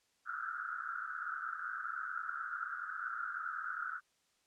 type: band-pass noise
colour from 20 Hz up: white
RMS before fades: -41 dBFS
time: 0.25-4.01 s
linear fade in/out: 50 ms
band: 1300 to 1500 Hz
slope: 96 dB/octave
effects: white hiss -75 dBFS RMS until 4.46 s + low-pass 8000 Hz 12 dB/octave